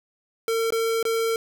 square tone with dropouts, 453.7 Hz, A#4, 47 cents flat, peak -22 dBFS, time 0.48-1.36 s, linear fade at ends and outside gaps 1 ms, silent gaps 0.705-0.723 / 1.028-1.052 s, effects 10-bit

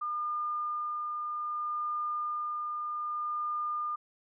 sine tone with tremolo, 1209 Hz, D6, 50 cents sharp, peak -30 dBFS, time 0.01-3.96 s, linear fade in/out 10 ms, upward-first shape sine, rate 0.63 Hz, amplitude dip 25%, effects none

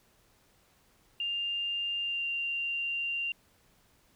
sine tone with pitch glide, 2800 to 2777 Hz, F7 to F7, +4 to -10 cents, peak -30 dBFS, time 1.2-3.32 s, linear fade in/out 2 ms, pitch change -14 cents, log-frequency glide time 2.01-2.26 s, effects pink hiss -66 dBFS RMS until 4.15 s

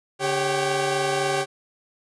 sawtooth tone cluster, 143.7 / 394.9 / 551 / 766 Hz, D3 / G4 / C#5 / G5, -37 / +13 / -11 / -40 cents, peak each -29 / -21 / -24 / -23 dBFS, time 0.19-1.46 s, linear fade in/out 50 ms, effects resampled to 24000 Hz

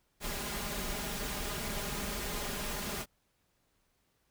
pink noise with comb filter, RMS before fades -37 dBFS, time 0.2-3.06 s, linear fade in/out 50 ms, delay 4.9 ms, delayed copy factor +0.7, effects pink hiss -75 dBFS RMS until 4.3 s

